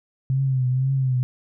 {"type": "tone with vibrato", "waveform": "sine", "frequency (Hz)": 130.81, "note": "C3", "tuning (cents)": 0, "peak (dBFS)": -18, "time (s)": [0.3, 1.23], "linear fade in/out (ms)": 0, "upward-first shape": "triangle", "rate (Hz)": 2, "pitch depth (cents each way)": 74, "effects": []}